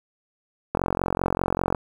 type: click train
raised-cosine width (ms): 1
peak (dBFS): -8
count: 46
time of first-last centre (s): 0.75-1.748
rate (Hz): 45.1
effects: 7-bit